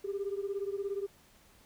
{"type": "beating tone pair", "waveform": "sine", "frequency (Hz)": [392, 409], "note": ["G4", "G#4"], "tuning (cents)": [0, -26], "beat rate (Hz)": 17, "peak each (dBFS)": [-34, -36], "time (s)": [0.04, 1.07], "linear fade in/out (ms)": 10, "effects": ["tanh soft clip ceiling -27 dBFS", "pink hiss -62 dBFS RMS until 1.65 s"]}